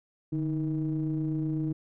triangle ring-modulated tone, 82 Hz, E2, 9 cents flat, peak -22 dBFS, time 0.32-1.73 s, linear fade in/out 10 ms, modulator 232 Hz, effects none

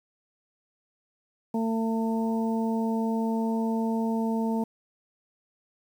harmonic tone, 225.1 Hz, A3, 40 cents sharp, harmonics 1 / 2 / 3 / 4, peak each -25 / -33 / -37 / -35 dBFS, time 1.54-4.64 s, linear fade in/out 5 ms, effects 9-bit

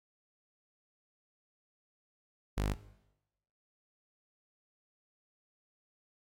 sawtooth tone, 50.7 Hz, G#1, 41 cents flat, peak -26 dBFS, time 2.57-2.74 s, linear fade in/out 10 ms, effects noise-tail reverb RT60 0.9 s tail -18 dB re dry + AAC 48 kbps

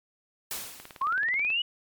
white noise with exponential decay, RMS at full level -32 dBFS, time 0.51-1.2 s, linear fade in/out 1 ms, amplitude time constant 150 ms
click train, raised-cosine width 0.3 ms, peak -26 dBFS, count 14, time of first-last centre 0.8-1.503 s, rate 18.5 Hz
sine linear sweep, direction up, 1027 to 2960 Hz, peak -24 dBFS, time 1.01-1.62 s, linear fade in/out 5 ms
effects MP3 96 kbps

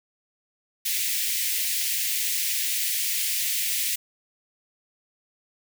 white high-pass noise, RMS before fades -26 dBFS, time 0.85-3.96 s, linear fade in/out 10 ms, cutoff 1900 Hz, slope 48 dB/octave, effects none

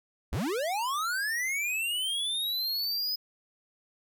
square linear sweep, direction up, 40.99 to 5060 Hz, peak -29 dBFS, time 0.32-3.16 s, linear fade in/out 10 ms, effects none

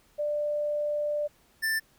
sine / square tone pair in turn, 592 / 1774 Hz, D5 / A6, +14 / +14 cents, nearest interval octave + perfect fifth, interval 1900 cents, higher second, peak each -26 dBFS, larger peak neither, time 0.18-1.28 / 1.62-1.8 s, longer first, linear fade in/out 20 ms, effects pink hiss -63 dBFS RMS until 1.98 s

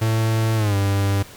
45% pulse tone with pitch glide, 111.4 to 99.25 Hz, A2 to G2, +22 to +22 cents, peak -17 dBFS, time 0.01-1.23 s, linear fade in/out 10 ms, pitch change -200 cents, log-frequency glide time 0.56-0.75 s, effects pink hiss -42 dBFS RMS until 1.36 s

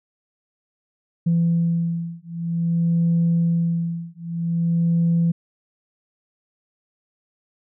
sine beating tone pair, 168.1 / 168.62 Hz, E3 / E3, +34 / +40 cents, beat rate 0.52 Hz, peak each -20 dBFS, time 1.26-5.32 s, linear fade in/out 10 ms, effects tanh soft clip ceiling -12 dBFS

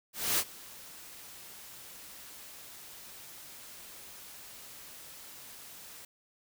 white noise with ADSR envelope, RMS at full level -27 dBFS, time 0.13-6.05 s, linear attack 250 ms, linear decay 58 ms, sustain -22 dB, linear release 3 ms, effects none

